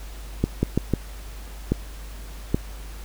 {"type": "clicks", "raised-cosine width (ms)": 3, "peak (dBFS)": -6, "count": 6, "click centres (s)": [0.44, 0.63, 0.776, 0.937, 1.72, 2.545], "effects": ["added 50 Hz sine -35 dBFS peak until 3.04 s", "pink hiss -45 dBFS RMS until 3.04 s"]}